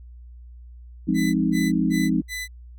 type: chord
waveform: sine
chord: F minor seventh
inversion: none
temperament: equal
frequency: 174.61 / 207.7 / 261.6 / 311.1 Hz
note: F3 / Ab3 / C4 / Eb4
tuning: 0 / 0 / 0 / 0 cents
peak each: -24 dBFS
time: 1.07-2.22 s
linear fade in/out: 20 ms
type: tone bursts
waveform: sawtooth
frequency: 2000 Hz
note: B6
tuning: 21 cents sharp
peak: -25 dBFS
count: 4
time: 1.14-2.48 s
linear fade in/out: 50 ms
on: 200 ms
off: 180 ms
effects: added 60 Hz sine -40 dBFS peak until 2.78 s